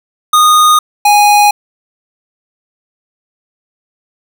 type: tone pair in turn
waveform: square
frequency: 1233 / 827 Hz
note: D#6 / G#5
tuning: -16 / -8 cents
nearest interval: perfect fifth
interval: 692 cents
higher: first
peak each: -5 dBFS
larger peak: neither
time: 0.33-0.79 / 1.05-1.51 s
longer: neither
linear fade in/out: 5 ms
effects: none